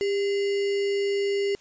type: tone with sample-and-hold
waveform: sine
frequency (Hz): 400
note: G4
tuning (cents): +35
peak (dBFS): -22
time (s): 0.01-1.55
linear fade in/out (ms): 0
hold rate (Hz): 2450
effects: white hiss -56 dBFS RMS until 1.6 s + resampled to 16000 Hz